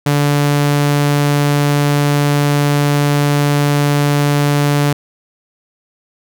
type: tone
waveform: sawtooth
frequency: 144.8 Hz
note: D3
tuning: 24 cents flat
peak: -7 dBFS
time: 0.06-4.93 s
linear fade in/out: 5 ms
effects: none